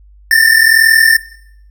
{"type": "tone pair together", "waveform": "square", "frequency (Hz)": [1772, 1813.4], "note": ["A6", "A#6"], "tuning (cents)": [12, -48], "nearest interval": "unison", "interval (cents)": 40, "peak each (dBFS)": -10, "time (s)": [0.31, 1.17], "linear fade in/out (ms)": 2, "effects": ["noise-tail reverb RT60 0.7 s tail -18 dB re dry", "added 50 Hz sine -39 dBFS peak until 1.7 s"]}